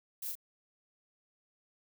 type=noise with echo; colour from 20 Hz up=violet; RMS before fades=-40 dBFS; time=0.22-0.32 s; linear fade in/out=5 ms; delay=34 ms; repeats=1; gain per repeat=-2 dB; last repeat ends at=0.354 s; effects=none